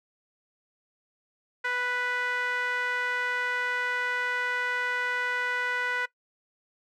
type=tone with band-pass filter; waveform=sawtooth; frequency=493.9 Hz; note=B4; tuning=in tune; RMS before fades=-29 dBFS; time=1.64-6.06 s; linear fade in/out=10 ms; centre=1700 Hz; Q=4.6; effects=noise-tail reverb RT60 0.1 s tail -20 dB re dry